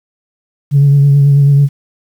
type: tone with vibrato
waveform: sine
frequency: 141.3 Hz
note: C#3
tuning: 34 cents sharp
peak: -3 dBFS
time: 0.71-1.69 s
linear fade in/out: 50 ms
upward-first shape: triangle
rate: 9.2 Hz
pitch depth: 32 cents each way
effects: tanh soft clip ceiling -1 dBFS + 7-bit